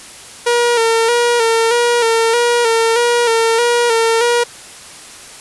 sawtooth tone with vibrato, 466.2 Hz, A#4, in tune, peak -7 dBFS, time 0.46-4.44 s, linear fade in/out 10 ms, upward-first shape square, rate 1.6 Hz, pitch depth 43 cents each way, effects white hiss -35 dBFS RMS until 5.4 s + resampled to 24000 Hz

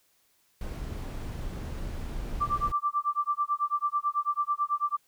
brown noise, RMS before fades -35 dBFS, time 0.61-2.72 s, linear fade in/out 2 ms
sine tone with tremolo, 1174 Hz, D6, 1 cent flat, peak -22 dBFS, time 2.4-4.97 s, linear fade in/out 20 ms, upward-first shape sine, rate 9.1 Hz, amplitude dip 100%
effects white hiss -68 dBFS RMS until 5.07 s

